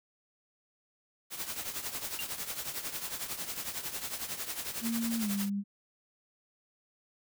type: noise with tremolo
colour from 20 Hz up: white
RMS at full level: -35 dBFS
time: 1.3-5.5 s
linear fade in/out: 50 ms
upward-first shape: triangle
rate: 11 Hz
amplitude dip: 75%
type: tone with exponential decay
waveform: sine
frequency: 2794 Hz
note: F7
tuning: in tune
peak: -31 dBFS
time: 2.19-2.29 s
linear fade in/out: 0 ms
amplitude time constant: 21 ms
type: tone with pitch glide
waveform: sine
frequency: 230.3 to 200.5 Hz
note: A#3 to G3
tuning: -21 to +39 cents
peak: -30 dBFS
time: 4.81-5.64 s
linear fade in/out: 50 ms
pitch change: -240 cents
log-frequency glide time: 5.18-5.3 s
effects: none